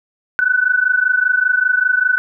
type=tone pair together; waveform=sine; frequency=1483.9 / 1509 Hz; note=F#6 / F#6; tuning=+5 / +34 cents; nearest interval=unison; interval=29 cents; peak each=-15 dBFS; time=0.39-2.18 s; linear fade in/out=0 ms; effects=none